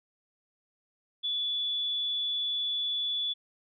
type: tone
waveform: sine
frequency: 3442 Hz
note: A7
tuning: 39 cents flat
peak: -28 dBFS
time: 1.23-3.34 s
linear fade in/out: 20 ms
effects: none